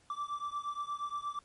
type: beating tone pair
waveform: triangle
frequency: 1164 / 1172.5 Hz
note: D6 / D6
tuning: -16 / -3 cents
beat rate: 8.5 Hz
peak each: -36 / -37 dBFS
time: 0.1-1.39 s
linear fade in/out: 2 ms
effects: pink hiss -66 dBFS RMS until 1.44 s + MP3 48 kbps